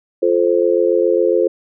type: chord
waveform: sine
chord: F major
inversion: none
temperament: just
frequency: 349.2 / 436.5 / 523.8 Hz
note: F4 / A4 / C5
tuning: 0 / -14 / +2 cents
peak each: -16 dBFS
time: 0.22-1.48 s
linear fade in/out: 10 ms
effects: none